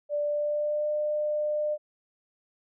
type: tone with pitch glide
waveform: sine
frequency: 587.3 to 600.7 Hz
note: D5 to D5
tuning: 0 to +39 cents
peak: -25 dBFS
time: 0.09-1.78 s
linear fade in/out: 50 ms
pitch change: +39 cents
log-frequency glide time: 0.21-0.91 s
effects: none